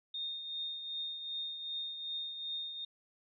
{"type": "tone with tremolo", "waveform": "sine", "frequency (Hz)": 3671, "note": "A#7", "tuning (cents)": -27, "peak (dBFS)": -35, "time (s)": [0.14, 2.85], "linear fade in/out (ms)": 5, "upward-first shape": "triangle", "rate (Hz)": 2.6, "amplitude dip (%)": 55, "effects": []}